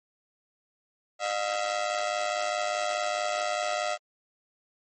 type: ring-modulated tone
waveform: sawtooth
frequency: 660 Hz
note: E5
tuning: 2 cents sharp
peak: -20 dBFS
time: 1.19-3.98 s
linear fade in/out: 50 ms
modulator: 52.4 Hz
effects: MP3 32 kbps